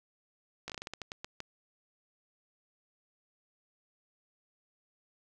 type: slowing click train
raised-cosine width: 0.2 ms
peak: -22 dBFS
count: 12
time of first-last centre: 0.68-1.404 s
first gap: 17 ms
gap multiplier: 1.25
effects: none